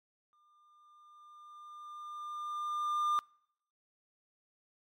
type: tone with exponential growth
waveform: triangle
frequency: 1201 Hz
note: D6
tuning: 38 cents sharp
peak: -25 dBFS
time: 0.33-3.19 s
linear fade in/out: 0 ms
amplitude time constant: 620 ms
effects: noise-tail reverb RT60 0.7 s tail -26 dB re dry + MP3 96 kbps